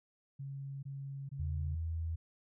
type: tone bursts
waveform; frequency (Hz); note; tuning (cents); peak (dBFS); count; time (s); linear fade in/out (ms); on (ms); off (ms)
sine; 137.8; C#3; -10; -40; 3; 0.39-1.754; 10; 440; 22
type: tone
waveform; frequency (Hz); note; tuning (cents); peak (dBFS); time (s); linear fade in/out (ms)
sine; 81.8; E2; -13; -34; 1.39-2.16; 10
effects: none